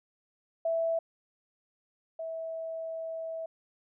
sine tone pair in turn, 659.3 / 651.4 Hz, E5 / E5, 0 / -21 cents, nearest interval unison, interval 21 cents, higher first, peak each -26 / -34 dBFS, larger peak first, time 0.65-0.99 / 2.19-3.46 s, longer second, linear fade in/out 5 ms, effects none

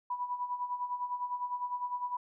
sine tone with tremolo, 984 Hz, B5, 7 cents flat, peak -30 dBFS, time 0.1-2.17 s, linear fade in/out 5 ms, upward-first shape sine, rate 9.9 Hz, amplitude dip 70%, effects none

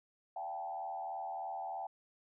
sine tone with frequency modulation, 773 Hz, G5, 24 cents flat, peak -38 dBFS, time 0.36-1.87 s, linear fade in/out 5 ms, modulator 83.1 Hz, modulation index 1.1, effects none

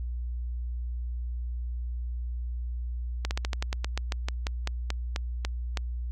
slowing click train, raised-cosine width 0.2 ms, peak -13 dBFS, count 17, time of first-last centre 3.25-5.772 s, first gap 59 ms, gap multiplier 1.12, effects added 60 Hz sine -30 dBFS peak until 6.11 s

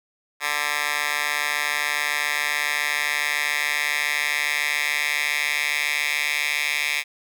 10% pulse tone with high-pass filter sweep, 147.2 Hz, D3, 4 cents sharp, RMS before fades -24 dBFS, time 0.4-7.04 s, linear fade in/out 50 ms, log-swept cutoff 1500 to 2300 Hz, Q 2.7, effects none

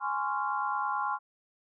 sine chord, Db major seventh, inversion second, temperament just, 831.5 / 1039.4 / 1108.7 / 1385.9 Hz, Ab5 / C6 / Db6 / F6, +2 / -12 / 0 / -14 cents, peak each -33 / -33 / -35 / -35 dBFS, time 0-1.19 s, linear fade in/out 50 ms, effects none

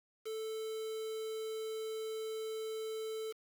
triangle tone with quantisation, 440 Hz, A4, in tune, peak -36 dBFS, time 0.25-3.33 s, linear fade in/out 20 ms, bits 8, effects none

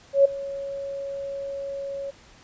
sine tone with ADSR envelope, 554.4 Hz, C#5, in tune, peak -10 dBFS, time 0.13-2.11 s, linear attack 120 ms, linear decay 8 ms, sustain -19 dB, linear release 14 ms, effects pink hiss -52 dBFS RMS until 2.43 s + resampled to 16000 Hz

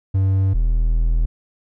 triangle tone pair in turn, 96.1 / 40.5 Hz, G2 / E1, -34 / -30 cents, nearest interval octave + minor third, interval 1496 cents, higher first, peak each -12 dBFS, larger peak neither, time 0.14-0.54 / 0.54-1.26 s, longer second, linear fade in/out 10 ms, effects none

